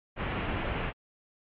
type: low-pass noise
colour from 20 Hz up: pink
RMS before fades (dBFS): -32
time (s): 0.16-0.93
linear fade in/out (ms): 50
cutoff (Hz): 3000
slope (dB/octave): 48
effects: MP3 48 kbps